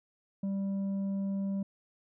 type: tone with tanh clipping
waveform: sine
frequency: 196 Hz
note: G3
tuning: in tune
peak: -31 dBFS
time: 0.43-1.63 s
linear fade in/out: 5 ms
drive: 5 dB
effects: none